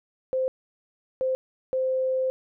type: tone bursts at uneven times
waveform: sine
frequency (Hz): 520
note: C5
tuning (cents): -11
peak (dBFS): -22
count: 3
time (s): 0.33-0.48 / 1.21-1.35 / 1.73-2.3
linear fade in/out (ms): 0
effects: none